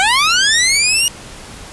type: linear sweep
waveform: 15% pulse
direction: up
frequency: 740 to 2887 Hz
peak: -4 dBFS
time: 0-1.08 s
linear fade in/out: 0 ms
effects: pink hiss -34 dBFS RMS until 1.72 s + resampled to 24000 Hz

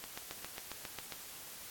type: click train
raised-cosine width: 0.2 ms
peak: -24 dBFS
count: 9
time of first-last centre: 0.04-1.123 s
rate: 7.39 Hz
effects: white hiss -49 dBFS RMS until 1.7 s + AAC 64 kbps

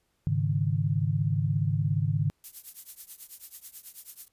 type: chord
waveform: sine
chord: Ab suspended fourth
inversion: none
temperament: equal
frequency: 103.83 / 138.59 / 155.56 Hz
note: Ab2 / Db3 / Eb3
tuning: 0 / 0 / 0 cents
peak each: -28 dBFS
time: 0.27-2.3 s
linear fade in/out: 0 ms
type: noise with tremolo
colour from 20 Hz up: violet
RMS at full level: -38 dBFS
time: 2.44-4.28 s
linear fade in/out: 0 ms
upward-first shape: triangle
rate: 9.2 Hz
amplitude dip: 95%
effects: pink hiss -74 dBFS RMS until 4.32 s + resampled to 32000 Hz

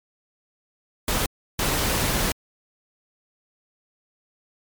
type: noise bursts at uneven times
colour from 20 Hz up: pink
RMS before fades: -23 dBFS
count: 2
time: 1.08-1.26 / 1.59-2.32 s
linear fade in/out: 2 ms
effects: MP3 96 kbps

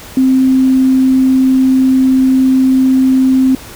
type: tone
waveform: sine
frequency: 261.6 Hz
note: C4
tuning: in tune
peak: -6 dBFS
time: 0.17-3.55 s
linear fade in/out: 2 ms
effects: pink hiss -32 dBFS RMS until 3.75 s

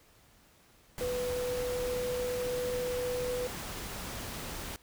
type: tone in noise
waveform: sine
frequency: 495.9 Hz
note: B4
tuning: 7 cents sharp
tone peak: -31 dBFS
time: 1.01-3.47 s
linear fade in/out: 0 ms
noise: pink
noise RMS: -40 dBFS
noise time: 0.98-4.76 s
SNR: +6 dB
effects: pink hiss -62 dBFS RMS until 4.82 s

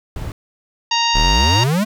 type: noise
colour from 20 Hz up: brown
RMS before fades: -26 dBFS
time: 0.16-0.32 s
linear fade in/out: 2 ms
type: harmonic tone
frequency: 932.3 Hz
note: A#5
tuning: in tune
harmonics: 1 / 2 / 3 / 4 / 5 / 6 / 7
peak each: -18 / -26 / -20 / -23 / -22 / -29 / -29 dBFS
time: 0.91-1.64 s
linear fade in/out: 5 ms
type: exponential sweep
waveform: square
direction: up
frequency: 31.83 to 225.4 Hz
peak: -15 dBFS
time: 1.14-1.85 s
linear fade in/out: 20 ms
effects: none

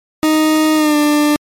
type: tone with pitch glide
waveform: 40% pulse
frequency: 311.1 to 296.9 Hz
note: D#4 to D4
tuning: 0 to +19 cents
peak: -9 dBFS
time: 0.23-1.36 s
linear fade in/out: 0 ms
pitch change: -81 cents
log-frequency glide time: 0.75-0.96 s
effects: MP3 64 kbps

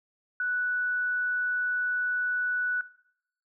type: tone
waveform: sine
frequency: 1480 Hz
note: F#6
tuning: in tune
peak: -26 dBFS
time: 0.4-2.81 s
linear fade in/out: 2 ms
effects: noise-tail reverb RT60 0.7 s tail -18 dB re dry

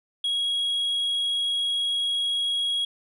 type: tone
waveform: sine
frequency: 3309 Hz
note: G#7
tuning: 7 cents flat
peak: -20 dBFS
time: 0.24-2.85 s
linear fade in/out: 5 ms
effects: tanh soft clip ceiling -22 dBFS

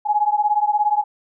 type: beating tone pair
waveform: sine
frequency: 830.6 / 847.6 Hz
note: G#5 / G#5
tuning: 0 / +35 cents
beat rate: 17 Hz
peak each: -18 / -19 dBFS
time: 0.05-1.04 s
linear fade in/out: 20 ms
effects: none

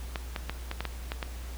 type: clicks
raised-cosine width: 0.3 ms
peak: -16 dBFS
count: 8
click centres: 0.158 / 0.362 / 0.496 / 0.714 / 0.806 / 0.853 / 1.119 / 1.228 s
effects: added 60 Hz sine -37 dBFS peak until 1.57 s + pink hiss -48 dBFS RMS until 1.57 s

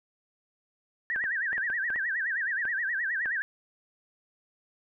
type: tone with vibrato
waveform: sine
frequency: 1729 Hz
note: A6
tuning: 31 cents flat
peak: -27 dBFS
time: 1.1-3.42 s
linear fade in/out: 0 ms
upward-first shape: sine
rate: 9.5 Hz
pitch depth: 200 cents each way
type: clicks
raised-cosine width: 0.5 ms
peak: -26 dBFS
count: 9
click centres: 1.161 / 1.24 / 1.53 / 1.58 / 1.701 / 1.903 / 1.96 / 2.653 / 3.258 s
effects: none

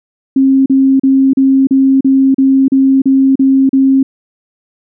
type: tone bursts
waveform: sine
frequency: 268.2 Hz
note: C4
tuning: 43 cents sharp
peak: -5 dBFS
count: 11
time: 0.36-4.03 s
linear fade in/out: 5 ms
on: 300 ms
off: 37 ms
effects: none

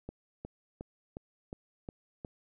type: click train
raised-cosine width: 2 ms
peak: -27 dBFS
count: 7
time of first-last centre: 0.09-2.248 s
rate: 2.78 Hz
effects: none

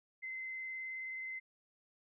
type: tone with vibrato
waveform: sine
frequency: 2061 Hz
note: C7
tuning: 27 cents flat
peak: -40 dBFS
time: 0.22-1.4 s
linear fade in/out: 20 ms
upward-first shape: triangle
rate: 19 Hz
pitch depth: 14 cents each way
effects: none

